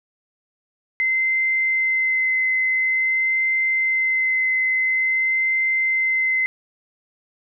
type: tone with vibrato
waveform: sine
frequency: 2063 Hz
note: C7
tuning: 25 cents flat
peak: -17 dBFS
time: 1-6.46 s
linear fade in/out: 0 ms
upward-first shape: sine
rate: 0.48 Hz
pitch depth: 11 cents each way
effects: none